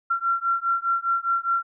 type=beating tone pair; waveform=sine; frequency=1364 / 1368.9 Hz; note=F6 / F6; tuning=-41 / -35 cents; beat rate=4.9 Hz; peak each=-24 dBFS; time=0.1-1.63 s; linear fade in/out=10 ms; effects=none